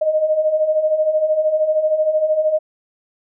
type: beating tone pair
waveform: sine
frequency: 610 / 623 Hz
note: D#5 / D#5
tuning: -34 / +2 cents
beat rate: 13 Hz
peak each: -21 / -15 dBFS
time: 0.01-2.59 s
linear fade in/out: 10 ms
effects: none